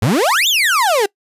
35% pulse exponential two-way sweep, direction up then down, 94.6 to 3729 to 380.5 Hz, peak -10 dBFS, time 0.02-1.06 s, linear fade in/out 5 ms, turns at 0.48 s, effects noise-tail reverb RT60 0.1 s tail -24 dB re dry + resampled to 32000 Hz

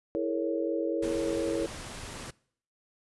sine chord, A# half-diminished seventh, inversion second, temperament equal with one note detuned, 329.6 / 422.1 / 466.2 / 554.4 Hz, E4 / G#4 / A#4 / C#5, 0 / +28 / 0 / 0 cents, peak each -31 / -35 / -33 / -33 dBFS, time 0.15-1.66 s, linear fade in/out 0 ms
pink noise, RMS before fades -41 dBFS, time 1.02-2.31 s, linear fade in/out 10 ms
triangle tone with exponential decay, 246.9 Hz, B3, in tune, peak -36 dBFS, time 1.05-1.4 s, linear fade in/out 2 ms, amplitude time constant 74 ms
effects noise-tail reverb RT60 0.6 s tail -23 dB re dry + resampled to 24000 Hz

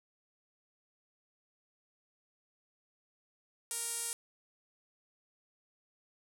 sawtooth tone with band-pass filter, 466.2 Hz, A#4, in tune, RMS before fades -38 dBFS, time 3.71-4.13 s, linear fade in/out 0 ms, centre 9400 Hz, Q 3, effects none

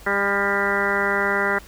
harmonic tone with a mistuned harmonic, 200 Hz, G3, 35 cents sharp, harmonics 1 / 2 / 3 / 4 / 5 / 6 / 7 / 8 / 9 / 10, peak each -31 / -26 / -29 / -30 / -29 / -31 / -25 / -27 / -29 / -26 dBFS, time 0.06-1.59 s, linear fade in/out 10 ms, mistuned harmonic 10, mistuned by -36 cents, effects added 50 Hz sine -46 dBFS peak until 1.67 s + pink hiss -46 dBFS RMS until 1.67 s

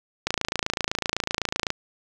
click train, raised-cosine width 0.2 ms, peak -6 dBFS, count 41, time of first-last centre 0.27-1.704 s, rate 27.9 Hz, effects none

